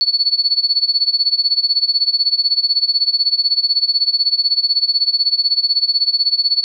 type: tone with tremolo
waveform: sine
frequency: 4435 Hz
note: C#8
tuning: in tune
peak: -9 dBFS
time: 0.01-6.64 s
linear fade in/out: 0 ms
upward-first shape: sine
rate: 16 Hz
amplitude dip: 90%
effects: none